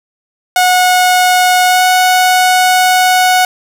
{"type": "tone with pitch glide", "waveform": "sawtooth", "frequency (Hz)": [730, 736.4], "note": ["F#5", "F#5"], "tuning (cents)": [-24, -8], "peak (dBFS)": -3, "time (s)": [0.56, 3.45], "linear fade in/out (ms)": 2, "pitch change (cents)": 16, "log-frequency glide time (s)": [1.65, 1.83], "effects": []}